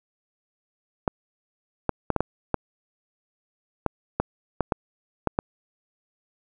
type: clicks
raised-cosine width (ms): 1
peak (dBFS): -7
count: 12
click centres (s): 1.078 / 1.893 / 2.103 / 2.163 / 2.206 / 2.543 / 3.863 / 4.2 / 4.607 / 4.722 / 5.273 / 5.389
effects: none